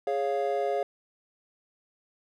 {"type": "chord", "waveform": "triangle", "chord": "Db major", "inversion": "second", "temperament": "equal", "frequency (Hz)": [415.3, 554.4, 698.5], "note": ["Ab4", "Db5", "F5"], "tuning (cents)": [0, 0, 0], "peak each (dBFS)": -28, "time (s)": [0.07, 0.83], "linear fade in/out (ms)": 2, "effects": []}